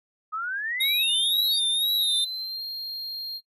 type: exponential sweep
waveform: sine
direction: up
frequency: 1244.5 to 4810 Hz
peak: -27 dBFS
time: 0.32-1.6 s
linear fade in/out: 20 ms
type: tone with vibrato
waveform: square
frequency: 3729 Hz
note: A#7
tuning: in tune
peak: -22 dBFS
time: 0.8-2.25 s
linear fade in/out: 10 ms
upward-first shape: sine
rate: 2 Hz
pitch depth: 70 cents each way
type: tone with pitch glide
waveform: triangle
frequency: 3984 to 4216 Hz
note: B7 to C8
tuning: +14 to +12 cents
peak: -29 dBFS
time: 1.87-3.41 s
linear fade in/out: 50 ms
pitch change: +98 cents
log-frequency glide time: 2.14-2.62 s
effects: noise-tail reverb RT60 0.1 s tail -19 dB re dry + resampled to 32000 Hz